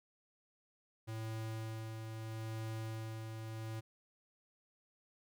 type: tone with tremolo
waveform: square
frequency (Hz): 111.1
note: A2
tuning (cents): +17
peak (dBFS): -40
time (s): 1.07-3.81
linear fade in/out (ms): 20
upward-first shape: sine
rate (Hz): 0.77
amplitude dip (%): 35
effects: none